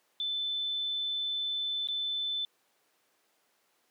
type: tone with dropouts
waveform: sine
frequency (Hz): 3520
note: A7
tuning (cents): 0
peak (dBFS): -30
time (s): 0.2-2.45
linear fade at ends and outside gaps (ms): 1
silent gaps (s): 1.873-1.886
effects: pink hiss -71 dBFS RMS until 3.9 s + high-pass 400 Hz 12 dB/octave